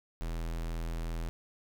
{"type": "tone", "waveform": "square", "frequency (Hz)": 41.35, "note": "E1", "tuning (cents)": 6, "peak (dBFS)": -34, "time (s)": [0.21, 1.29], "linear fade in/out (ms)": 0, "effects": []}